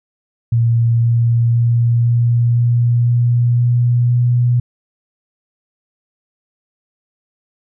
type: tone with pitch steps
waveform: sine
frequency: 116.54 / 117.28 / 118.03 / 118.78 / 119.54 / 120.3 / 121.07 / 121.84 Hz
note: A#2 / A#2 / A#2 / A#2 / A#2 / B2 / B2 / B2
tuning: 0 / +11 / +22 / +33 / +44 / -45 / -34 / -23 cents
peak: -10 dBFS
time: 0.52-4.6 s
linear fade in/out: 5 ms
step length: 510 ms
effects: none